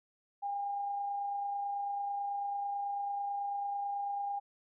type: tone with amplitude modulation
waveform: sine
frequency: 806 Hz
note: G5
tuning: 48 cents sharp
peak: -32 dBFS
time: 0.42-4.4 s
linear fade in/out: 20 ms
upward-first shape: sine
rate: 29.1 Hz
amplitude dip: 25%
effects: none